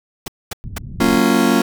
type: noise bursts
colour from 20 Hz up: pink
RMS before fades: -25 dBFS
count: 3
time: 0.26-0.783 s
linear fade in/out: 5 ms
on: 21 ms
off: 230 ms
type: low-pass noise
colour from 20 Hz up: white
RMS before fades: -30 dBFS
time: 0.64-1.19 s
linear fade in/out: 0 ms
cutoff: 160 Hz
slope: 24 dB/octave
type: chord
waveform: 40% pulse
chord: Gb major seventh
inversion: none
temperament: just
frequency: 185 / 231.2 / 277.5 / 346.9 Hz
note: Gb3 / Bb3 / Db4 / F4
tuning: 0 / -14 / +2 / -12 cents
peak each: -20 / -15 / -17 / -18 dBFS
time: 1-1.62 s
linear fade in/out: 5 ms
effects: none